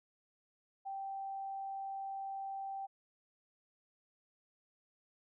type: tone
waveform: sine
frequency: 781 Hz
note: G5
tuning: 7 cents flat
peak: -39 dBFS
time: 0.85-2.87 s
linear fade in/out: 20 ms
effects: none